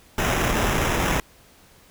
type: noise with sample-and-hold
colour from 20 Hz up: pink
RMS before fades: -22 dBFS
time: 0.18-1.2 s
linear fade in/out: 2 ms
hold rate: 4410 Hz
effects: pink hiss -53 dBFS RMS until 1.9 s